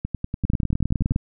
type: two click trains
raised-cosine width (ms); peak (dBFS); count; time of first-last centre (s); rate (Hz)
5; -9 / -13; 15 / 12; 0.45-1.161 / 0.05-1.118; 19.7 / 10.3
effects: none